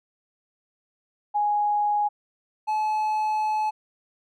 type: tone pair in turn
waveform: sine / triangle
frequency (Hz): 830.6 / 858.9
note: G#5 / A5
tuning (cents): 0 / -42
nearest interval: minor second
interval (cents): 58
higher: second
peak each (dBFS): -20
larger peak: neither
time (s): 1.34-2.09 / 2.67-3.71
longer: second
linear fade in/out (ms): 20
effects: none